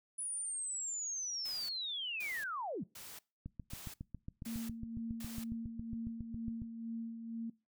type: linear sweep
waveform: sine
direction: down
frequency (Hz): 9956 to 128.4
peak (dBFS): -37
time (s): 0.18-2.84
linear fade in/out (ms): 10
type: noise bursts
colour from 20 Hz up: white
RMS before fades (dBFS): -50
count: 6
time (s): 1.45-5.44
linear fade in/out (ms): 5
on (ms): 240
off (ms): 510
type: click train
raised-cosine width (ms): 5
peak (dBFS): -31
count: 24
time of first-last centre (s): 3.46-6.619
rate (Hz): 7.28
type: tone with tremolo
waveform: sine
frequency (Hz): 228.6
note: A#3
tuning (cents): -34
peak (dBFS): -37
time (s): 4.46-7.5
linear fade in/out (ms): 5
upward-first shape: sine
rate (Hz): 2.1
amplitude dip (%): 50
effects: noise-tail reverb RT60 0.3 s tail -23 dB re dry